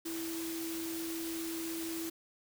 sine tone in noise, 329.5 Hz, E4, 1 cent flat, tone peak -37 dBFS, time 0.05-2.1 s, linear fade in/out 10 ms, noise white, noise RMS -43 dBFS, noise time 0.05-2.1 s, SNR +3 dB, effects none

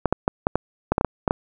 clicks, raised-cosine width 1 ms, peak -4 dBFS, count 11, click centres 0.057 / 0.126 / 0.279 / 0.469 / 0.556 / 0.92 / 0.981 / 1.011 / 1.047 / 1.278 / 1.309 s, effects none

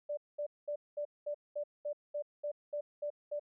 sine tone bursts, 587.3 Hz, D5, in tune, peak -34 dBFS, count 12, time 0.09-3.396 s, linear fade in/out 10 ms, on 83 ms, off 210 ms, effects none

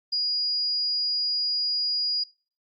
sine tone, 4880 Hz, D#8, 34 cents flat, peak -23 dBFS, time 0.12-2.24 s, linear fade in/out 10 ms, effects noise-tail reverb RT60 0.4 s tail -21 dB re dry + Opus 48 kbps

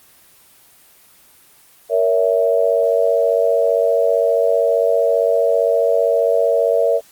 sine chord, A# diminished, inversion none, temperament equal with one note detuned, 466.2 / 564.1 / 659.3 Hz, A#4 / C#5 / E5, 0 / +30 / 0 cents, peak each -17 dBFS, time 1.89-7.01 s, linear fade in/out 50 ms, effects white hiss -49 dBFS RMS until 7.11 s + Opus 24 kbps

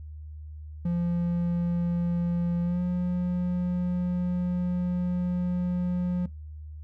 triangle tone with pitch glide, 172.9 to 178.48 Hz, F3 to F3, -17 to +38 cents, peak -22 dBFS, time 0.85-6.26 s, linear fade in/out 5 ms, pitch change +55 cents, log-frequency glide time 2.63-2.81 s, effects noise-tail reverb RT60 0.2 s tail -22 dB re dry + added 76 Hz sine -38 dBFS peak until 6.83 s

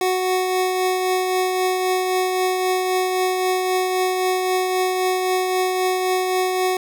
25% pulse tone with tremolo, 370 Hz, F#4, in tune, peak -13 dBFS, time 0.01-6.77 s, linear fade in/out 2 ms, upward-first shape triangle, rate 3.8 Hz, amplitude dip 35%, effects none

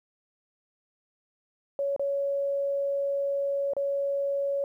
sine tone with dropouts, 559 Hz, C#5, 14 cents sharp, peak -25 dBFS, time 1.79-4.64 s, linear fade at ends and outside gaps 1 ms, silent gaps 1.963-1.995 / 3.735-3.766 s, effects 11-bit

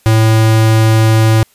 square tone, 110.9 Hz, A2, 14 cents sharp, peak -7 dBFS, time 0.06-1.43 s, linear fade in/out 0 ms, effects white hiss -51 dBFS RMS until 1.54 s + resampled to 32000 Hz

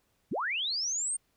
sine linear sweep, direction up, 104.6 to 8870 Hz, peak -29 dBFS, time 0.31-1.17 s, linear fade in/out 10 ms, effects pink hiss -73 dBFS RMS until 1.36 s

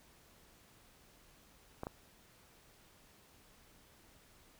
clicks, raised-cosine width 1 ms, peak -26 dBFS, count 2, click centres 1.834 / 1.869 s, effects pink hiss -64 dBFS RMS until 4.59 s

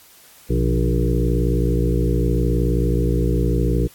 harmonic tone with a mistuned harmonic, 59.2 Hz, A#1, 27 cents sharp, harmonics 1 / 2 / 3 / 5 / 6 / 7 / 8, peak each -19 / -22 / -24 / -26 / -27 / -27 / -28 dBFS, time 0.49-3.88 s, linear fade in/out 20 ms, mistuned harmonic 2, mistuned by +87 cents, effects white hiss -48 dBFS RMS until 3.94 s + AAC 64 kbps

